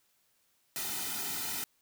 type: noise with comb filter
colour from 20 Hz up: white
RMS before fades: -36 dBFS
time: 0.76-1.64 s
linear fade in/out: 0 ms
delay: 1.8 ms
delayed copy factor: -0.95
effects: white hiss -72 dBFS RMS until 1.81 s